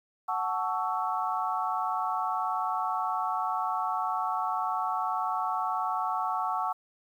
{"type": "chord", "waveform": "sine", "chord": "F# minor seventh", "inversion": "none", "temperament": "equal with one note detuned", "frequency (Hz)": [740, 880, 1120.3, 1318.5], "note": ["F#5", "A5", "C#6", "E6"], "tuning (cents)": [0, 0, 18, 0], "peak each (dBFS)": [-32, -33, -32, -34], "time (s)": [0.28, 6.73], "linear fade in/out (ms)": 10, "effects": ["10-bit"]}